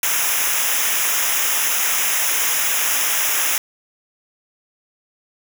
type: noise with comb filter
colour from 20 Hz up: white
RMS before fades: -19 dBFS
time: 0.03-3.58 s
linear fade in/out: 2 ms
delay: 0.23 ms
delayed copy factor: -0.9
effects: none